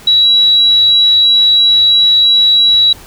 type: tone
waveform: sine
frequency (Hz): 3901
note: B7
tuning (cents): -22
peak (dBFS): -5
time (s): 0.07-2.93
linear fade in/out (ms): 5
effects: pink hiss -36 dBFS RMS until 3.06 s